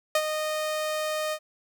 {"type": "tone with ADSR envelope", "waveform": "sawtooth", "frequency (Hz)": 617, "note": "D#5", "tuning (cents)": -15, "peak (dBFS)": -15, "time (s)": [0.15, 1.39], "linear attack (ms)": 3, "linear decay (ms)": 56, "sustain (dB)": -8, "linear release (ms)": 64, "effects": []}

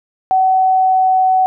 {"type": "tone with pitch glide", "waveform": "sine", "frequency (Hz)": [755, 750.7], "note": ["F#5", "F#5"], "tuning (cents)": [35, 25], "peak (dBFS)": -9, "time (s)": [0.31, 1.46], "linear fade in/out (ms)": 0, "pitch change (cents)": -10, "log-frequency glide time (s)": [0.42, 1.29], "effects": []}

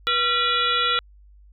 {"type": "harmonic tone with a mistuned harmonic", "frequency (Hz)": 486.5, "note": "B4", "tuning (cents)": -26, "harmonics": [1, 3, 4, 5, 6, 7, 8], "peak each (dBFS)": [-32, -22, -31, -30, -30, -24, -28], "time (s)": [0.07, 0.99], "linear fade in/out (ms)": 0, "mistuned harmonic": 3, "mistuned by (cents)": -110, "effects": ["added 50 Hz sine -47 dBFS peak until 1.52 s"]}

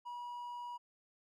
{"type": "tone", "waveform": "triangle", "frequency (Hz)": 967, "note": "B5", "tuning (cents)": -37, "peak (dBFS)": -40, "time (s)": [0.05, 0.78], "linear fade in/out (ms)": 20, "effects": []}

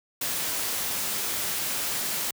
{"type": "noise", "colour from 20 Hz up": "white", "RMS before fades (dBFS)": -29, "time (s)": [0.21, 2.31], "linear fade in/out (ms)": 5, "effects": ["high-pass 80 Hz 12 dB/octave"]}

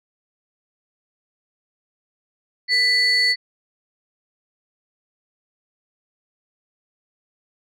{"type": "tone pair together", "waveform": "sine", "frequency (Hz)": [1990, 4446], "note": ["B6", "C#8"], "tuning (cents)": [13, 4], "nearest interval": "octave + major second", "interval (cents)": 1391, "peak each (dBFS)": -16, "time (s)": [2.68, 3.36], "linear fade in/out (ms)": 50, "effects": ["tanh soft clip ceiling -11 dBFS"]}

